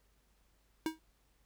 square tone with exponential decay, 318.6 Hz, D#4, 41 cents sharp, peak -29 dBFS, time 0.86-0.99 s, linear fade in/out 1 ms, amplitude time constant 28 ms, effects added 50 Hz sine -70 dBFS peak until 1.45 s + pink hiss -74 dBFS RMS until 1.45 s

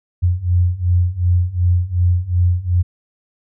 sine beating tone pair, 87.31 / 90.01 Hz, F2 / F#2, 0 / -47 cents, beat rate 2.7 Hz, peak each -17 / -15 dBFS, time 0.22-2.83 s, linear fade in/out 20 ms, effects none

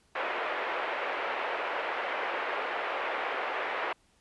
pink band-pass noise, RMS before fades -33 dBFS, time 0.15-3.93 s, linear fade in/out 5 ms, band 470 to 2500 Hz, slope 24 dB/octave, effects pink hiss -67 dBFS RMS until 4.2 s + resampled to 24000 Hz

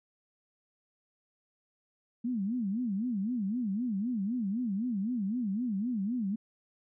sine tone with vibrato, 220 Hz, A3, in tune, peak -29 dBFS, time 2.24-6.36 s, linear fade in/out 10 ms, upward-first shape sine, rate 3.9 Hz, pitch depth 250 cents each way, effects none

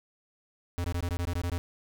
square tone bursts, 87.31 Hz, F2, in tune, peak -29 dBFS, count 10, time 0.78-1.58 s, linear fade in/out 0 ms, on 62 ms, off 20 ms, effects none

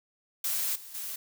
blue noise with level steps, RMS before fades -30 / -46 / -37 dBFS, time 0.44-1.16 s, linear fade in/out 5 ms, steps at 0.75 / 0.94 s, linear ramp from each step 10 ms, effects none

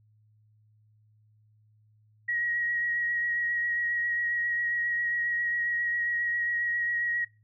sine tone with vibrato, 1900 Hz, A#6, 33 cents sharp, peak -26 dBFS, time 2.28-7.25 s, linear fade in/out 10 ms, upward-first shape sine, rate 7.4 Hz, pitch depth 15 cents each way, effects noise-tail reverb RT60 0.3 s tail -24 dB re dry + added 107 Hz sine -60 dBFS peak until 7.43 s

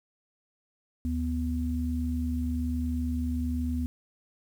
sine tone pair together, 75.25 / 246.9 Hz, D2 / B3, +43 / 0 cents, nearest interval octave + major sixth, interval 2057 cents, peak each -29 / -30 dBFS, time 1.05-3.86 s, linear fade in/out 0 ms, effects 9-bit

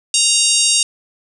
harmonic tone, 932.3 Hz, A#5, in tune, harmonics 3 / 4 / 5 / 6 / 7 / 8 / 9 / 10, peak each -20 / -20 / -20 / -20 / -20 / -20 / -20 / -20 dBFS, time 0.14-0.83 s, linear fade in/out 2 ms, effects none

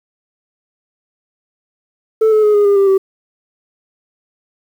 sine tone with pitch steps, 440 / 430.4 / 421.1 / 412 / 403 / 394.3 / 385.7 Hz, A4 / A4 / G#4 / G#4 / G4 / G4 / G4, 0 / -38 / +24 / -14 / +48 / +10 / -28 cents, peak -5 dBFS, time 2.21-2.98 s, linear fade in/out 10 ms, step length 110 ms, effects tanh soft clip ceiling -7 dBFS + 7-bit

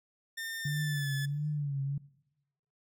sawtooth tone with pitch glide, 1810 to 1726.3 Hz, A6 to A6, +48 to -33 cents, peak -33 dBFS, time 0.37-1.26 s, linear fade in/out 10 ms, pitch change -81 cents, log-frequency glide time 0.6-1.08 s
sine tone with vibrato, 143.8 Hz, D3, 36 cents flat, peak -30 dBFS, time 0.65-1.98 s, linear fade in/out 5 ms, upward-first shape triangle, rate 1.5 Hz, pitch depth 96 cents each way
effects noise-tail reverb RT60 0.9 s tail -20 dB re dry

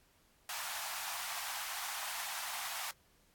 pink high-pass noise, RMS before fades -41 dBFS, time 0.49-2.91 s, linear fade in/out 2 ms, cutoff 720 Hz, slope 48 dB/octave, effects pink hiss -69 dBFS RMS until 3.34 s + AAC 64 kbps

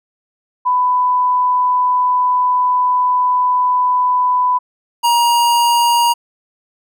sine / square tone pair in turn, 997 / 946.2 Hz, B5 / A#5, +16 / +26 cents, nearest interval minor second, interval 90 cents, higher first, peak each -11 dBFS, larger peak neither, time 0.65-4.59 / 5.03-6.14 s, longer first, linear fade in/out 20 ms, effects none

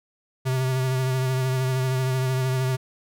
square tone with vibrato, 130 Hz, C3, 11 cents flat, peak -22 dBFS, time 0.45-2.77 s, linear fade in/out 20 ms, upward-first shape triangle, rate 13 Hz, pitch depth 32 cents each way, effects none

